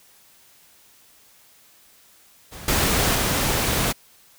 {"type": "noise with level steps", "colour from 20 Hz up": "pink", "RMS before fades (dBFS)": [-39, -20, -22], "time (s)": [2.51, 3.93], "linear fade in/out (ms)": 20, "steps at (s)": [2.68, 3.15], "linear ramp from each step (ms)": 2, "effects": ["white hiss -54 dBFS RMS until 4.38 s"]}